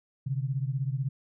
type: beating tone pair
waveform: sine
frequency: 129.9 / 145.9 Hz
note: C3 / D3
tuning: -12 / -11 cents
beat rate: 16 Hz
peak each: -29 / -32 dBFS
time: 0.26-1.09 s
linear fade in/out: 10 ms
effects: none